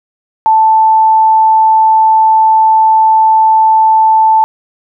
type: tone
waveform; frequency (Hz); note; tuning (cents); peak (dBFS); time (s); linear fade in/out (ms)
sine; 880; A5; 0; -4; 0.46-4.44; 0
effects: none

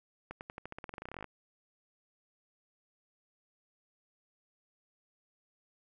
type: accelerating click train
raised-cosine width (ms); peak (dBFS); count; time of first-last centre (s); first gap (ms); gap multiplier
0.5; -27; 21; 0.31-1.243; 99; 0.91
effects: none

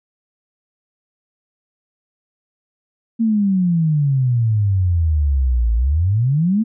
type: exponential two-way sweep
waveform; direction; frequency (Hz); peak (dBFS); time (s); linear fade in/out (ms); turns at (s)
sine; down then up; 231.6 to 55 to 231.6; -13; 3.19-6.64; 20; 5.74
effects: none

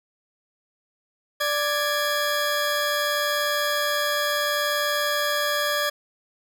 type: tone pair together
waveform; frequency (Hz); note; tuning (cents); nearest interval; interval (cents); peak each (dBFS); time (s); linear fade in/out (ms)
20% pulse; 587.3 / 1661.2; D5 / G#6; 0 / 0; octave + tritone; 1800; -19 / -21; 1.4-5.9; 10
effects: none

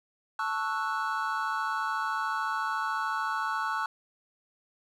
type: chord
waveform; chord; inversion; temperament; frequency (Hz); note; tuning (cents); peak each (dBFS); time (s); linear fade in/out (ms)
triangle; F# minor seventh; first; equal with one note detuned; 880 / 1108.7 / 1318.5 / 1472.3; A5 / C#6 / E6 / F#6; 0 / 0 / 0 / -9; -32; 0.39-3.86; 2
effects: none

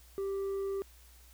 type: tone with tanh clipping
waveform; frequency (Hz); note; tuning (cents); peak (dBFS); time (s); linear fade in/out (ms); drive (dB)
sine; 392; G4; 0; -33; 0.18-0.82; 0; 4
effects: added 60 Hz sine -56 dBFS peak until 1.33 s + white hiss -61 dBFS RMS until 1.33 s

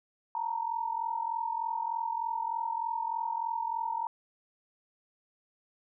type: tone pair together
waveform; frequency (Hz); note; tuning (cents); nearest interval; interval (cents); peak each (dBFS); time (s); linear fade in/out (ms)
sine; 900.7 / 944; A5 / A#5; +40 / +22; minor second; 82; -33 / -33; 0.35-4.07; 2
effects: none

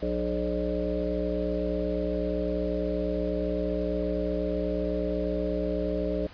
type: harmonic tone with a mistuned harmonic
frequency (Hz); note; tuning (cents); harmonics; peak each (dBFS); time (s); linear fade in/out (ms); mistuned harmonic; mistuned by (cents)
60.4; B1; -38; 1 / 3 / 5 / 7 / 9 / 10; -33 / -34 / -33 / -33 / -33 / -33; 0.02-6.27; 5; 9; -25
effects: pink hiss -49 dBFS RMS until 6.33 s + resampled to 11025 Hz

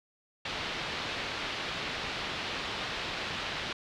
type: low-pass noise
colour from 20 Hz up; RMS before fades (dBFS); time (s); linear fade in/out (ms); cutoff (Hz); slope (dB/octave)
white; -36; 0.45-3.73; 5; 3900; 24
effects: none

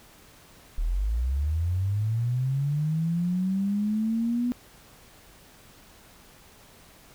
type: linear sweep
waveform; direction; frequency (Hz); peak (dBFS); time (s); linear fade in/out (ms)
sine; up; 36.35 to 246.9; -23; 0.78-4.52; 0
effects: pink hiss -53 dBFS RMS until 7.14 s

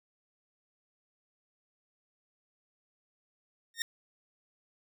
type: tone with exponential growth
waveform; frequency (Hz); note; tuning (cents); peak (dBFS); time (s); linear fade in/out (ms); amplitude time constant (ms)
15% pulse; 1840; A#6; -23; -20; 3.74-3.82; 1; 17
effects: none

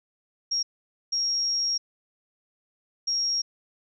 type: tone bursts at uneven times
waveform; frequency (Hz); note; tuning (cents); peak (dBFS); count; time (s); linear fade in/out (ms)
sine; 5588; F8; 0; -23; 3; 0.51-0.63 / 1.12-1.78 / 3.07-3.42; 10
effects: none

